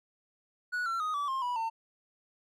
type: tone with pitch steps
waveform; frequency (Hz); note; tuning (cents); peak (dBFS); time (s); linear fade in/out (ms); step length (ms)
triangle; 1467 / 1353 / 1247.9 / 1151 / 1061.6 / 979.1 / 903; F#6 / E6 / D#6 / D6 / C6 / B5 / A5; -15 / +45 / +5 / -35 / +25 / -15 / +45; -28; 0.72-1.7; 20; 140
effects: none